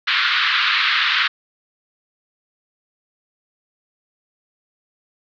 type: band-pass noise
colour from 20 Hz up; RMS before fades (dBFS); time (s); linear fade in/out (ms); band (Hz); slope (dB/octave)
pink; -18; 0.07-1.28; 10; 1200 to 4200; 48
effects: none